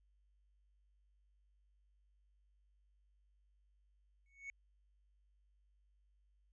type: tone with exponential growth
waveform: triangle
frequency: 2217 Hz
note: C#7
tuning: in tune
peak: -40 dBFS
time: 4.26-4.5 s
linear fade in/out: 1 ms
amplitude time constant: 52 ms
effects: added 50 Hz sine -70 dBFS peak until 6.52 s + resampled to 22050 Hz